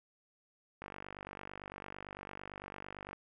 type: click train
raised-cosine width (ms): 0.5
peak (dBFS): -29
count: 114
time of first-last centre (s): 0.82-3.131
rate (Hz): 48.9
effects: none